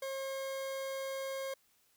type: tone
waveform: 40% pulse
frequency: 538 Hz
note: C5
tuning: 48 cents sharp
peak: -36 dBFS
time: 0.02-1.54 s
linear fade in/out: 5 ms
effects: white hiss -71 dBFS RMS until 1.96 s